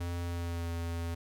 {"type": "tone with pitch glide", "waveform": "square", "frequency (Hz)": [86.6, 84.38], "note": ["F2", "E2"], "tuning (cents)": [-14, 41], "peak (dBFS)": -34, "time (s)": [0, 1.15], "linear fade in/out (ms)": 10, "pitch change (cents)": -45, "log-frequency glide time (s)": [0.22, 0.71], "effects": []}